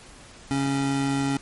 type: tone pair together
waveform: square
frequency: 137.85 / 275.7 Hz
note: C#3 / C#4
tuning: -9 / -9 cents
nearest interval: octave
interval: 1200 cents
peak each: -29 / -24 dBFS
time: 0.51-1.37 s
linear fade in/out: 0 ms
effects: pink hiss -47 dBFS RMS until 1.41 s + MP3 48 kbps